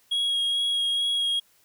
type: tone with vibrato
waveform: triangle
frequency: 3297 Hz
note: G#7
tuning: 13 cents flat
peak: -21 dBFS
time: 0.11-1.4 s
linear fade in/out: 10 ms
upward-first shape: sine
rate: 2.3 Hz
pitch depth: 13 cents each way
effects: white hiss -62 dBFS RMS until 1.64 s